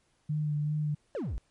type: tone with vibrato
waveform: sine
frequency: 150 Hz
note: D3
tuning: 37 cents sharp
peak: -27 dBFS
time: 0.29-0.95 s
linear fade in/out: 10 ms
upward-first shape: sine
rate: 2.6 Hz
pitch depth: 24 cents each way
type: exponential sweep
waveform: triangle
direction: down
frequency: 622.3 to 40.26 Hz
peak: -29 dBFS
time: 1.15-1.38 s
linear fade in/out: 0 ms
effects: pink hiss -71 dBFS RMS until 1.5 s + MP3 48 kbps